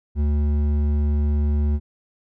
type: tone with hard clipping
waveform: triangle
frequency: 73.6 Hz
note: D2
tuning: 4 cents sharp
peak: -19 dBFS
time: 0.15-1.8 s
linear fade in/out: 50 ms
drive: 12 dB
effects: none